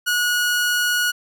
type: tone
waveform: sawtooth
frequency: 1455 Hz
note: F#6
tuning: 29 cents flat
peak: -14 dBFS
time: 0.06-1.12 s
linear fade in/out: 20 ms
effects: none